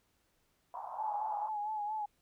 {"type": "band-pass noise", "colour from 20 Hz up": "white", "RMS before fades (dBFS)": -43, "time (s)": [0.74, 1.49], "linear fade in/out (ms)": 2, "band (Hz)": [720, 990], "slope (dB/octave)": 48}
{"type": "tone with vibrato", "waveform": "sine", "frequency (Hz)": 847, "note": "G#5", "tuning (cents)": 34, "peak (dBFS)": -34, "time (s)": [0.98, 2.06], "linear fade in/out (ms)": 10, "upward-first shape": "sine", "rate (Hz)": 4.4, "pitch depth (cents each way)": 50}
{"effects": ["pink hiss -75 dBFS RMS until 2.21 s"]}